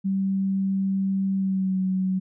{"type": "tone with pitch glide", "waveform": "sine", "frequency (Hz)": [193.4, 187.68], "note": ["G3", "F#3"], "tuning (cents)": [-23, 25], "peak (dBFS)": -21, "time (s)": [0.04, 2.2], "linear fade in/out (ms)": 20, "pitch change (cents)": -52, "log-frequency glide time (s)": [1.34, 1.79], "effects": []}